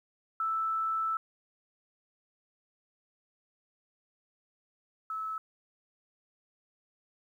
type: tone pair in turn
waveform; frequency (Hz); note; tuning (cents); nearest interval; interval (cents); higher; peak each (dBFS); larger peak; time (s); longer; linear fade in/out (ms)
sine; 1318.5 / 1301.9; E6 / E6; 0 / -22; unison; 22; first; -28 / -33; first; 0.4-1.17 / 5.1-5.38; first; 2
effects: 11-bit